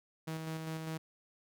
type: tone with tremolo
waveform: sawtooth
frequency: 159.9 Hz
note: D#3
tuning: 48 cents sharp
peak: -33 dBFS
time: 0.27-0.98 s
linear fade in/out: 10 ms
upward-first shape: square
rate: 5 Hz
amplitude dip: 30%
effects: none